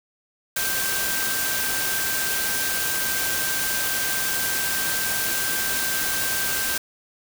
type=tone in noise; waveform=sine; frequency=1568 Hz; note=G6; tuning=in tune; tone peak=-29 dBFS; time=0.56-6.78 s; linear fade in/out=5 ms; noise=white; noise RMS=-25 dBFS; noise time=0.56-6.78 s; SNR=-7 dB; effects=none